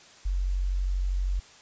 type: tone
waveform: sine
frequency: 46.25 Hz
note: F#1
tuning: in tune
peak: -24 dBFS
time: 0.25-1.4 s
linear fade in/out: 10 ms
effects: white hiss -52 dBFS RMS until 1.61 s + resampled to 16000 Hz